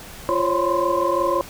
sine tone cluster, 346.6 / 536 / 562 / 1014 / 1056 Hz, F4 / C5 / C#5 / B5 / C6, -13 / +42 / +24 / +45 / +16 cents, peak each -24 dBFS, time 0.29-1.41 s, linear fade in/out 0 ms, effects pink hiss -39 dBFS RMS until 1.49 s

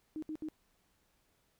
sine tone bursts, 310.6 Hz, D#4, 3 cents flat, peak -37 dBFS, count 3, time 0.16-0.486 s, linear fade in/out 0 ms, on 64 ms, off 67 ms, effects pink hiss -74 dBFS RMS until 1.59 s

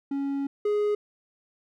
triangle tone pair in turn, 277.9 / 416.4 Hz, C#4 / G#4, +4 / +5 cents, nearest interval perfect fifth, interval 701 cents, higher second, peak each -24 / -20 dBFS, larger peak second, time 0.11-0.47 / 0.65-0.95 s, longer first, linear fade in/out 5 ms, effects none

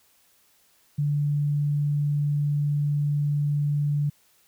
sine tone, 145.9 Hz, D3, 11 cents flat, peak -21 dBFS, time 0.98-4.1 s, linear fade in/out 10 ms, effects white hiss -62 dBFS RMS until 4.47 s

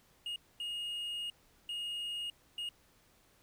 triangle tone bursts at uneven times, 2860 Hz, F7, 41 cents sharp, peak -35 dBFS, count 4, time 0.26-0.36 / 0.6-1.3 / 1.69-2.3 / 2.58-2.69 s, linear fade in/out 2 ms, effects pink hiss -67 dBFS RMS until 3.42 s

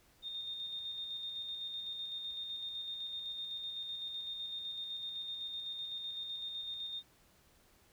sine tone with tremolo, 3657 Hz, A#7, 34 cents flat, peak -38 dBFS, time 0.22-7.03 s, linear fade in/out 50 ms, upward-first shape square, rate 7.9 Hz, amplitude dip 30%, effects pink hiss -67 dBFS RMS until 7.92 s

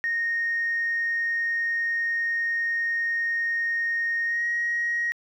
sine tone with pitch glide, 1855 to 1886.3 Hz, A#6 to A#6, -9 to +20 cents, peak -22 dBFS, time 0.04-5.12 s, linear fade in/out 0 ms, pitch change +29 cents, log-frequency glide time 4.26-4.45 s, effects tanh soft clip ceiling -19 dBFS + 10-bit

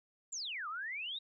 sine exponential two-way sweep, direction down then up, 7580 to 1174 to 3866 Hz, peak -38 dBFS, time 0.32-1.19 s, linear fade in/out 10 ms, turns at 0.68 s, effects none

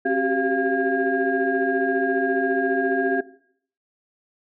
sine tone cluster, 269 / 378.8 / 393.4 / 693 / 1628 Hz, C4 / F#4 / G4 / F5 / G#6, +48 / +41 / +6 / -14 / -35 cents, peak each -25 dBFS, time 0.05-3.21 s, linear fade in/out 10 ms, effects noise-tail reverb RT60 0.6 s tail -18 dB re dry + tanh soft clip ceiling -8 dBFS

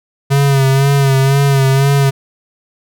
square tone with vibrato, 137.2 Hz, C#3, 17 cents flat, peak -9 dBFS, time 0.3-2.11 s, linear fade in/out 20 ms, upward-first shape sine, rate 2 Hz, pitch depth 43 cents each way, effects none

